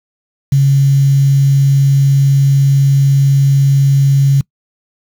sine tone with quantisation, 138 Hz, C#3, 7 cents flat, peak -6 dBFS, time 0.52-4.41 s, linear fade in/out 5 ms, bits 5, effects noise-tail reverb RT60 0.1 s tail -24 dB re dry

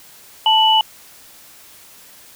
sine tone pair together, 880 / 2960 Hz, A5 / F#7, 0 / 0 cents, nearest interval octave + major sixth, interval 2100 cents, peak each -13 dBFS, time 0.46-0.81 s, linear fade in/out 2 ms, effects white hiss -44 dBFS RMS until 2.35 s

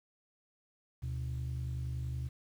sine tone pair together, 74.5 / 125.13 Hz, D2 / B2, +25 / +23 cents, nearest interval major sixth, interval 898 cents, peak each -36 / -35 dBFS, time 1.02-2.29 s, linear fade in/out 20 ms, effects tanh soft clip ceiling -31 dBFS + 10-bit

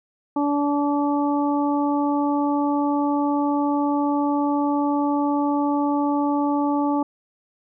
harmonic tone, 288.5 Hz, D4, 31 cents flat, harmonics 1 / 2 / 3 / 4, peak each -20 / -29 / -25 / -31 dBFS, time 0.36-7.03 s, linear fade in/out 5 ms, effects none

